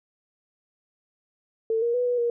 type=tone with pitch steps; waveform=sine; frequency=448.1 / 471 / 492.8 / 489 / 473.4 Hz; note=A4 / A#4 / B4 / B4 / A#4; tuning=+32 / +18 / -4 / -17 / +27 cents; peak=-21 dBFS; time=1.7-2.3 s; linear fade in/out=2 ms; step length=120 ms; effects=none

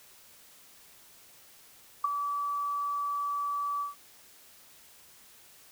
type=tone with ADSR envelope; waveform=sine; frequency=1151 Hz; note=D6; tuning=35 cents flat; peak=-20 dBFS; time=2.04-3.95 s; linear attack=6 ms; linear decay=12 ms; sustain=-9 dB; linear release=140 ms; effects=white hiss -56 dBFS RMS until 5.71 s

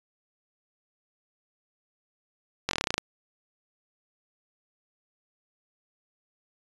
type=slowing click train; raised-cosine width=0.2 ms; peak=-8 dBFS; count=11; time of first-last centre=2.69-2.98 s; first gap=21 ms; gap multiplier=1.07; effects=resampled to 22050 Hz

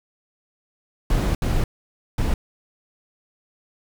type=noise bursts at uneven times; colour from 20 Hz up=brown; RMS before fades=-20 dBFS; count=3; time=1.1-1.35 / 1.42-1.64 / 2.18-2.34 s; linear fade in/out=2 ms; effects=none

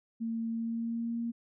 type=tone with pitch glide; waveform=sine; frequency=227.7 to 233.3 Hz; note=A#3 to A#3; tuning=-40 to +2 cents; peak=-31 dBFS; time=0.2-1.32 s; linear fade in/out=20 ms; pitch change=+42 cents; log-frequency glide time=0.49-1.21 s; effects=none

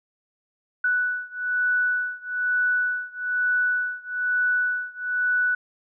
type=beating tone pair; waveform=sine; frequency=1482 / 1483.1 Hz; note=F#6 / F#6; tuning=+2 / +4 cents; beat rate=1.1 Hz; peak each=-24 / -25 dBFS; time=0.84-5.55 s; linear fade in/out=5 ms; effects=none

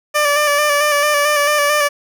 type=tone with vibrato; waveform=15% pulse; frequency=587.3 Hz; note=D5; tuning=in tune; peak=-6 dBFS; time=0.14-1.89 s; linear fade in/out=20 ms; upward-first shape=square; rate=4.5 Hz; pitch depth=28 cents each way; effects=none

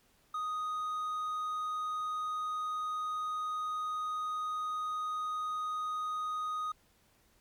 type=tone; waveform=triangle; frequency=1245 Hz; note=D#6; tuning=1 cent sharp; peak=-31 dBFS; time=0.34-6.72 s; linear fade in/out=5 ms; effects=pink hiss -68 dBFS RMS until 7.4 s + MP3 96 kbps

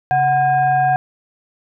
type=tone with frequency modulation; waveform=sine; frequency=740 Hz; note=F#5; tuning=in tune; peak=-12 dBFS; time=0.11-0.96 s; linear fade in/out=0 ms; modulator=877 Hz; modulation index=0.57; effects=none

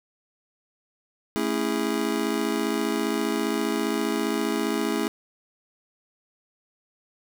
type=chord; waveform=square; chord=A major seventh; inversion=none; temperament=just; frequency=220 / 275 / 330 / 412.5 Hz; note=A3 / C#4 / E4 / G#4; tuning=0 / -14 / +2 / -12 cents; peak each=-30 dBFS; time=1.36-5.08 s; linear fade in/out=0 ms; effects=none

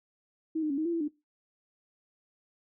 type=tone with pitch steps; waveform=sine; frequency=319.2 / 305.6 / 277.8 / 313.9 / 340.8 / 333.1 / 296.7 Hz; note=D#4 / D#4 / C#4 / D#4 / F4 / E4 / D4; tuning=+44 / -31 / +4 / +15 / -42 / +18 / +18 cents; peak=-27 dBFS; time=0.55-1.082 s; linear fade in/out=10 ms; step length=76 ms; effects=noise-tail reverb RT60 0.2 s tail -18 dB re dry

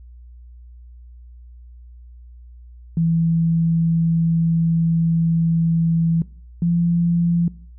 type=tone pair in turn; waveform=sine; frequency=165.3 / 170.83 Hz; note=E3 / F3; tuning=+5 / -38 cents; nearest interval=minor second; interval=57 cents; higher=second; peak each=-15 dBFS; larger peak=neither; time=2.97-6.22 / 6.62-7.48 s; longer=first; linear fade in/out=2 ms; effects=noise-tail reverb RT60 0.5 s tail -20 dB re dry + added 60 Hz sine -39 dBFS peak until 7.78 s

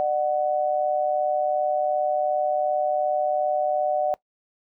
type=tone pair together; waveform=sine; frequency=600 / 742.7 Hz; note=D5 / F#5; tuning=+37 / +6 cents; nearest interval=major third; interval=369 cents; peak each=-23 dBFS; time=0-4.14 s; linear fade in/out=0 ms; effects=noise-tail reverb RT60 0.1 s tail -21 dB re dry

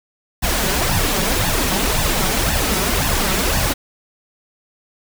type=noise with flanger; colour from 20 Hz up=pink; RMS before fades=-18 dBFS; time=0.42-3.74 s; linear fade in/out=20 ms; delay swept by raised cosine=1.1 to 5.4 ms; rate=1.9 Hz; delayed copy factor=+0.7; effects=none

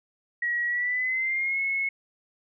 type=tone with pitch glide; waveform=sine; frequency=1912 to 2184 Hz; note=A#6 to C#7; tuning=+43 to -26 cents; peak=-24 dBFS; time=0.42-1.89 s; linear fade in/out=5 ms; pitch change=+231 cents; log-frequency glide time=0.66-1.6 s; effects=none

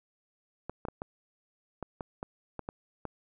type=clicks; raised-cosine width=1 ms; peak=-22 dBFS; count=10; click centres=0.696 / 0.852 / 0.885 / 1.019 / 1.827 / 2.008 / 2.229 / 2.593 / 2.689 / 3.053 s; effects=none

